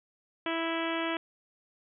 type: harmonic tone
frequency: 329.6 Hz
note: E4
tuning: in tune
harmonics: 1 / 2 / 3 / 4 / 5 / 6 / 7 / 8 / 9 / 10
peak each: -33 / -36 / -38 / -39 / -40 / -41 / -41 / -42 / -43 / -43 dBFS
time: 0.46-1.17 s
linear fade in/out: 2 ms
effects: none